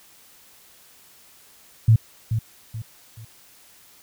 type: tone with echo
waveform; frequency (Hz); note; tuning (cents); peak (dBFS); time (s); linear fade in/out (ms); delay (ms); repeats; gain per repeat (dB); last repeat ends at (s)
sine; 111.6; A2; +25; -10; 1.88-1.96; 5; 430; 3; -9; 3.25
effects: white hiss -52 dBFS RMS until 4.02 s